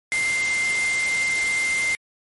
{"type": "tone in noise", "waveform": "sine", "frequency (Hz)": 2093, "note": "C7", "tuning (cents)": 0, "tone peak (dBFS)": -20, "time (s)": [0.12, 1.95], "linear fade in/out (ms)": 0, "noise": "white", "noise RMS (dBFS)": -29, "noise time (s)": [0.12, 1.95], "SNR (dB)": 6, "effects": ["MP3 48 kbps"]}